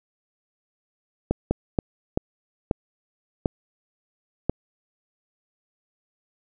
slowing click train, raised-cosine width 2 ms, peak -7 dBFS, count 7, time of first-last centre 1.31-4.496 s, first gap 200 ms, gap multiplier 1.39, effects none

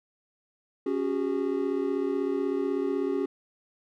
triangle chord, C# suspended fourth, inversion none, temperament equal with one note detuned, 277.2 / 370 / 406.1 Hz, C#4 / F#4 / G#4, 0 / 0 / -39 cents, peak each -28 dBFS, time 0.86-3.26 s, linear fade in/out 5 ms, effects none

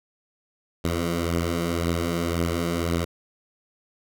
10% pulse beating tone pair, 84.5 / 86.4 Hz, E2 / F2, +43 / -18 cents, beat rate 1.9 Hz, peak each -16 / -22 dBFS, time 0.84-3.05 s, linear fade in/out 10 ms, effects none

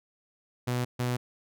sawtooth tone bursts at uneven times, 123.5 Hz, B2, in tune, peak -23 dBFS, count 2, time 0.67-0.85 / 0.99-1.17 s, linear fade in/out 10 ms, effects none

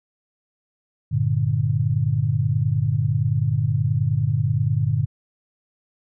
sine chord, G minor, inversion none, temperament equal, 98 / 116.54 / 146.83 Hz, G2 / Bb2 / D3, 0 / 0 / 0 cents, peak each -24 / -21 / -22 dBFS, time 1.11-5.06 s, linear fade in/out 20 ms, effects none

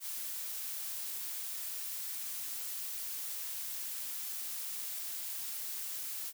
blue noise, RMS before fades -40 dBFS, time 0-6.33 s, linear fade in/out 50 ms, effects none

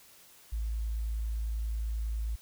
sine tone, 55 Hz, A1, in tune, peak -30 dBFS, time 0.52-2.36 s, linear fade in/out 10 ms, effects white hiss -57 dBFS RMS until 2.41 s

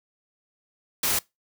white noise, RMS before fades -24 dBFS, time 1.03-1.19 s, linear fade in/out 5 ms, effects noise-tail reverb RT60 0.2 s tail -23 dB re dry

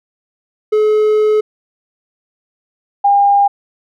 triangle / sine tone pair in turn, 427.5 / 805.2 Hz, A4 / G5, -50 / +46 cents, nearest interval major seventh, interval 1096 cents, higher second, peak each -7 dBFS, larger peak neither, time 0.72-1.41 / 3.04-3.48 s, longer first, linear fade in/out 10 ms, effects none

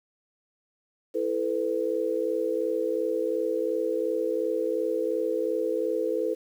sine chord, E suspended fourth, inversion none, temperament equal with one note detuned, 329.6 / 440 / 502.8 Hz, E4 / A4 / B4, 0 / 0 / +31 cents, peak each -31 / -28 / -28 dBFS, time 1.14-6.35 s, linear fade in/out 20 ms, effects 9-bit

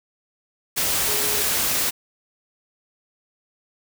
sine tone in noise, 419.2 Hz, G#4, 16 cents sharp, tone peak -31 dBFS, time 1.07-1.43 s, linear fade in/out 20 ms, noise white, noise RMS -22 dBFS, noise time 0.76-1.91 s, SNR -12 dB, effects none

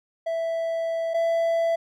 triangle tone pair in turn, 660 / 665.7 Hz, E5 / E5, +2 / +17 cents, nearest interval unison, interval 15 cents, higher second, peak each -22 / -18 dBFS, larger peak second, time 0.26-1.14 / 1.14-1.76 s, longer first, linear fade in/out 10 ms, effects none

